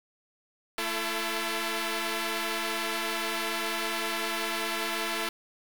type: tone cluster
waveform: 5% pulse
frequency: 221.5 / 337.3 / 437.8 Hz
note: A3 / E4 / A4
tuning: +12 / +40 / -9 cents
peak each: -26 / -20 / -25 dBFS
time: 0.78-5.29 s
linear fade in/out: 2 ms
effects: 7-bit